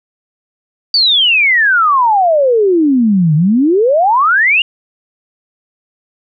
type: exponential two-way sweep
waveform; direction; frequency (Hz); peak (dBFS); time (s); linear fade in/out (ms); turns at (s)
sine; down then up; 4680 to 146.83 to 2909; -7; 0.94-4.62; 2; 3.35
effects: none